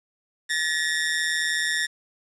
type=ring-modulated tone; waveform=sawtooth; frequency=1817 Hz; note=A#6; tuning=45 cents flat; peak=-16 dBFS; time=0.49-1.87 s; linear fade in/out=20 ms; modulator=79.3 Hz; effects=resampled to 24000 Hz + 8-bit